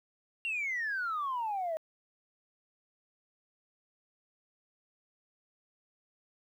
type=exponential sweep; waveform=sine; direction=down; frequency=2794 to 622.3 Hz; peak=-30 dBFS; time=0.45-1.77 s; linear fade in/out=0 ms; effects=tanh soft clip ceiling -28 dBFS + 11-bit